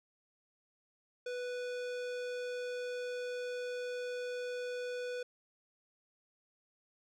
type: tone with hard clipping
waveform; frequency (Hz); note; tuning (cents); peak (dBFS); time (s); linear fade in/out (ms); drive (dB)
sine; 493.9; B4; 0; -39; 1.26-5.23; 5; 18
effects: none